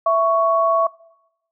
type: tone pair together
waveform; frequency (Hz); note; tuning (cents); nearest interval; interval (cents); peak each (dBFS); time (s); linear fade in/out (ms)
sine; 662 / 1113.3; E5 / C#6; +7 / +7; major sixth; 900; -16; 0.06-0.87; 5
effects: noise-tail reverb RT60 0.9 s tail -23 dB re dry